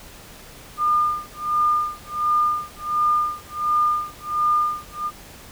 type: tone with tremolo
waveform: sine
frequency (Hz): 1209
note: D6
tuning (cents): +50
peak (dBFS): -15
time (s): 0.77-5.11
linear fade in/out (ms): 50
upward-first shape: sine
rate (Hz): 1.4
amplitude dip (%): 100
effects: pink hiss -43 dBFS RMS until 5.51 s